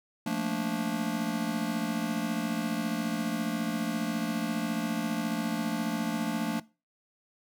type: chord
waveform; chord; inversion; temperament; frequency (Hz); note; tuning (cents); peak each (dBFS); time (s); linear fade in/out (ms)
square; Bb major seventh; second; just; 174.81 / 218.5 / 233.1 / 291.4; F3 / A3 / Bb3 / D4; +2 / -12 / 0 / -13; -37 / -34 / -35 / -35; 0.26-6.6; 5
effects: noise-tail reverb RT60 0.3 s tail -20 dB re dry